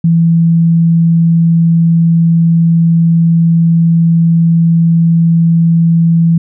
sine tone, 166.4 Hz, E3, 17 cents sharp, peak -5 dBFS, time 0.04-6.38 s, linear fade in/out 5 ms, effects none

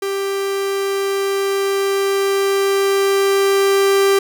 45% pulse tone with level ramp, 393.3 Hz, G4, 6 cents sharp, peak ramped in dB -19 to -11 dBFS, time 0.02-4.19 s, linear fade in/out 5 ms, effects none

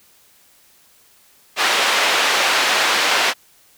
white band-pass noise, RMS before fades -17 dBFS, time 1.56-3.34 s, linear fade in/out 50 ms, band 500 to 3200 Hz, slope 12 dB/octave, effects white hiss -53 dBFS RMS until 3.77 s

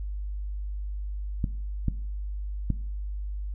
clicks, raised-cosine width 5 ms, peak -14 / -13 / -13 dBFS, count 3, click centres 1.442 / 1.883 / 2.703 s, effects noise-tail reverb RT60 0.5 s tail -17 dB re dry + added 50 Hz sine -30 dBFS peak until 3.54 s

